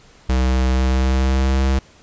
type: tone with pitch glide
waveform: square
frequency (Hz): 64.1 to 66.44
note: C2 to C2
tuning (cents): -35 to +27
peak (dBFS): -15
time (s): 0.29-1.79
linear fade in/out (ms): 5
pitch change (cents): +62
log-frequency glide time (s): 0.61-1.63
effects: pink hiss -49 dBFS RMS until 2.02 s + resampled to 16000 Hz